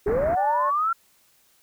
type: low-pass noise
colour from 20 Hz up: pink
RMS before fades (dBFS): -30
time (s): 0.06-0.36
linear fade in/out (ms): 20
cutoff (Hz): 1900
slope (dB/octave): 48
type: linear sweep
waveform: sine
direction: up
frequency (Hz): 392 to 1379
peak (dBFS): -20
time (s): 0.06-0.93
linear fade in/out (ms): 5
type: harmonic tone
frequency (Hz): 293.7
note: D4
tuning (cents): 0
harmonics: 2 / 3 / 4 / 5 / 6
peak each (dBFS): -28 / -34 / -41 / -39 / -39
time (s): 0.36-0.71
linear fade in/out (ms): 20
effects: white hiss -61 dBFS RMS until 1.62 s